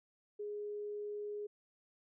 sine tone, 415.3 Hz, G#4, in tune, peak -39 dBFS, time 0.39-1.47 s, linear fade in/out 10 ms, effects none

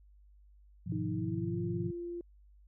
sine chord, F half-diminished seventh, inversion first, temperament equal with one note detuned, 103.83 / 124.83 / 155.56 / 174.61 Hz, Ab2 / Cb3 / Eb3 / F3, 0 / +19 / 0 / 0 cents, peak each -38 / -39 / -42 / -37 dBFS, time 0.86-1.91 s, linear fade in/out 10 ms
sine tone with pitch glide, 310 to 346 Hz, D#4 to F4, -6 to -16 cents, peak -37 dBFS, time 0.92-2.21 s, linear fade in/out 2 ms, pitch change +190 cents, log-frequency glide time 1.08-1.59 s
effects added 50 Hz sine -57 dBFS peak until 2.67 s

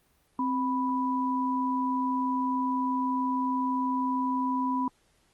sine tone pair together, 261.6 / 987.8 Hz, C4 / B5, 0 / 0 cents, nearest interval octave + major seventh, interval 2300 cents, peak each -28 dBFS, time 0.39-4.88 s, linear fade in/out 2 ms, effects pink hiss -67 dBFS RMS until 5.33 s + Opus 32 kbps

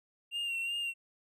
triangle tone with vibrato, 2770 Hz, F7, 15 cents flat, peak -31 dBFS, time 0.31-0.94 s, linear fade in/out 50 ms, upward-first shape sine, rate 2.7 Hz, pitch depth 37 cents each way, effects none

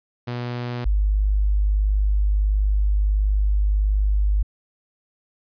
sawtooth / sine tone pair in turn, 121.6 / 50.74 Hz, B2 / G#1, -26 / -40 cents, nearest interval octave + minor third, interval 1514 cents, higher first, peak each -22 / -16 dBFS, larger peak second, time 0.27-0.85 / 0.85-4.43 s, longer second, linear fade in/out 10 ms, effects resampled to 11025 Hz

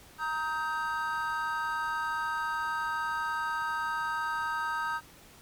triangle chord, Eb major, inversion second, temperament equal with one note detuned, 932.3 / 1262.6 / 1568 Hz, Bb5 / Eb6 / G6, 0 / +25 / 0 cents, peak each -32 dBFS, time 0.18-5.01 s, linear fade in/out 50 ms, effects pink hiss -54 dBFS RMS until 5.41 s + MP3 96 kbps

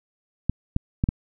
clicks, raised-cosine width 5 ms, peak -8 dBFS, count 4, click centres 0.496 / 0.764 / 1.039 / 1.089 s, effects none

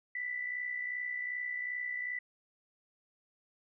sine tone with amplitude modulation, 1981 Hz, B6, 5 cents sharp, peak -32 dBFS, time 0.15-2.19 s, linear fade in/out 5 ms, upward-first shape sine, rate 62.6 Hz, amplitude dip 55%, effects none

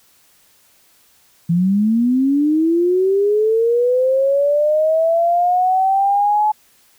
sine linear sweep, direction up, 164.81 to 857 Hz, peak -12 dBFS, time 1.49-6.52 s, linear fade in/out 10 ms, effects white hiss -54 dBFS RMS until 6.98 s

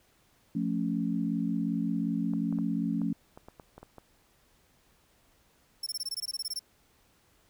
sine chord, F augmented, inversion none, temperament equal, 174.61 / 220 / 277.2 Hz, F3 / A3 / C#4, 0 / 0 / 0 cents, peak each -32 / -31 / -32 dBFS, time 0.55-3.13 s, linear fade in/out 5 ms
clicks, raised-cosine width 1 ms, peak -32 dBFS, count 10, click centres 2.336 / 2.526 / 2.587 / 3.017 / 3.375 / 3.485 / 3.598 / 3.78 / 3.83 / 3.983 s
sawtooth tone bursts, 5400 Hz, E8, 41 cents sharp, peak -29 dBFS, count 14, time 5.83-6.593 s, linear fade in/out 5 ms, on 35 ms, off 21 ms
effects pink hiss -66 dBFS RMS until 7.49 s

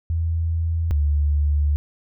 sine tone pair in turn, 82.41 / 73.3 Hz, E2 / D2, 0 / -3 cents, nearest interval major second, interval 203 cents, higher first, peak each -19 / -16 dBFS, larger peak second, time 0.1-0.91 / 0.91-1.76 s, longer second, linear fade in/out 0 ms, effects none

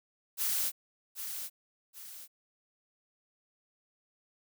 blue noise with echo, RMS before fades -31 dBFS, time 0.37-0.72 s, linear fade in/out 50 ms, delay 780 ms, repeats 2, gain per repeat -8 dB, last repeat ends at 2.28 s, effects none

